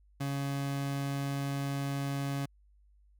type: tone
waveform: 30% pulse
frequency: 139.4 Hz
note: C#3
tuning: 10 cents sharp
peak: -29 dBFS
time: 0.2-2.46 s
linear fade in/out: 10 ms
effects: added 50 Hz sine -60 dBFS peak until 3.19 s